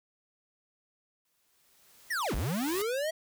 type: noise with exponential growth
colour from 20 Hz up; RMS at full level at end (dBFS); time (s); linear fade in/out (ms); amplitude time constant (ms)
white; -37; 1.25-2.82; 2; 340
type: linear two-way sweep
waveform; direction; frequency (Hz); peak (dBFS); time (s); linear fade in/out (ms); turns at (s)
square; down then up; 1990 to 36.68 to 652; -30; 2.1-3.11; 10; 2.35
effects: none